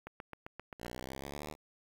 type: click train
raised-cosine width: 0.5 ms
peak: -28 dBFS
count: 8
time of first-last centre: 0.07-0.991 s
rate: 7.6 Hz
type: exponential sweep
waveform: 5% pulse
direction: up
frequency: 58.27 to 77.78 Hz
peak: -30 dBFS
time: 0.78-1.56 s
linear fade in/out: 50 ms
effects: 9-bit